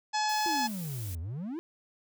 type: harmonic tone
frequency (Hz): 853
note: G#5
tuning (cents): +46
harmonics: 1 / 2 / 3 / 4 / 5 / 6 / 7 / 8 / 9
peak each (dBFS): -28 / -36 / -41 / -42 / -40 / -37 / -42 / -46 / -46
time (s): 0.13-0.68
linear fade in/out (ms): 20
type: noise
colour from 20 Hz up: blue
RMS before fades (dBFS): -44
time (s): 0.29-1.15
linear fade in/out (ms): 2
type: exponential two-way sweep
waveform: triangle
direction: down then up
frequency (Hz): 353.5 to 77.78 to 353.5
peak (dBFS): -32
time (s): 0.46-1.59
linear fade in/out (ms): 0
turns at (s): 1.2
effects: none